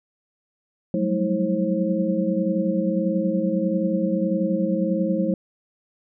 sine tone cluster, 182.4 / 192.7 / 214.3 / 323 / 534 Hz, F#3 / G3 / A3 / E4 / C5, -24 / -29 / -45 / -35 / +35 cents, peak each -26 dBFS, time 0.94-5.34 s, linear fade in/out 2 ms, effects none

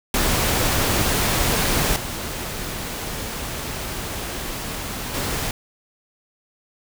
pink noise with level steps, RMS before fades -20 / -29 / -25 dBFS, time 0.14-5.51 s, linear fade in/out 2 ms, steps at 1.96 / 5.14 s, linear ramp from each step 2 ms, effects none

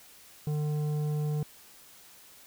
sine tone with tanh clipping, 150 Hz, D3, 37 cents sharp, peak -29 dBFS, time 0.47-1.43 s, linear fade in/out 2 ms, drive 10 dB, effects white hiss -54 dBFS RMS until 2.46 s

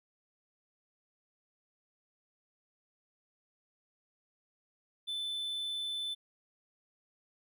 triangle tone, 3518 Hz, A7, 1 cent flat, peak -33 dBFS, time 5.07-6.15 s, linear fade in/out 20 ms, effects none

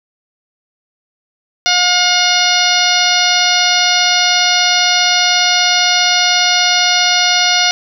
harmonic tone, 717 Hz, F5, 45 cents sharp, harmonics 1 / 2 / 3 / 4 / 5 / 6 / 7 / 8, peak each -18 / -18 / -18 / -18 / -18 / -18 / -18 / -18 dBFS, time 1.66-7.71 s, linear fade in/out 0 ms, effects 7-bit

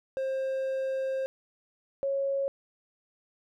triangle / sine tone pair in turn, 531 / 550 Hz, C5 / C#5, +25 / -14 cents, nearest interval minor second, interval 61 cents, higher second, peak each -26 dBFS, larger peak neither, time 0.17-1.26 / 2.03-2.48 s, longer first, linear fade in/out 0 ms, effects none

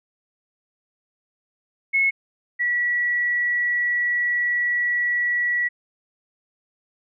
sine tone pair in turn, 2185 / 1939.2 Hz, C#7 / B6, -26 / -32 cents, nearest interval major second, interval 206 cents, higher first, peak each -16 / -19 dBFS, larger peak first, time 1.93-2.11 / 2.59-5.69 s, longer second, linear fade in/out 20 ms, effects none

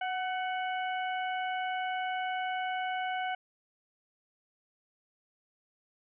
harmonic tone with a mistuned harmonic, 740 Hz, F#5, in tune, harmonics 1 / 2 / 3 / 4, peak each -32 / -38 / -42 / -44 dBFS, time 0.01-3.35 s, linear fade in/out 5 ms, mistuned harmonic 2, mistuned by +34 cents, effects none

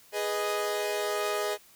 sawtooth chord, G# minor, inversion none, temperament equal, 415.3 / 493.9 / 622.3 Hz, G#4 / B4 / D#5, 0 / 0 / 0 cents, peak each -27 / -33 / -28 dBFS, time 0.12-1.58 s, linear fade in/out 50 ms, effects white hiss -57 dBFS RMS until 1.75 s

